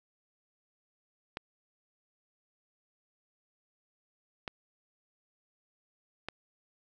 clicks, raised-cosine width 0.3 ms, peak -20 dBFS, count 3, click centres 1.371 / 4.478 / 6.286 s, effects none

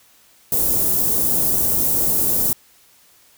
white band-stop noise, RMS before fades -18 dBFS, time 0.52-2.53 s, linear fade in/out 2 ms, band 460 to 12000 Hz, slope 12 dB/octave, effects white hiss -53 dBFS RMS until 3.37 s

